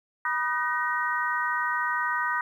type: tone cluster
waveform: sine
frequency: 973 / 1232 / 1519 / 1883 Hz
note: B5 / D#6 / F#6 / A#6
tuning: -26 / -17 / +45 / +17 cents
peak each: -30 dBFS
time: 0.25-2.41 s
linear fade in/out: 2 ms
effects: 10-bit